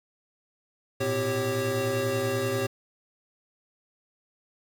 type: tone cluster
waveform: square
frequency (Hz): 109.8 / 120.1 / 255.4 / 392.3 / 548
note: A2 / B2 / C4 / G4 / C#5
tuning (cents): -3 / -48 / -42 / +1 / -20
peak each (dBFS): -35 / -35 / -36 / -30 / -31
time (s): 1-2.67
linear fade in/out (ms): 10
effects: 9-bit